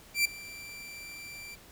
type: tone with ADSR envelope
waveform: sawtooth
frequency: 2349 Hz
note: D7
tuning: in tune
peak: -18 dBFS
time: 0.14-1.56 s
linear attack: 110 ms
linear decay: 7 ms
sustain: -21 dB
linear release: 23 ms
effects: pink hiss -54 dBFS RMS until 1.71 s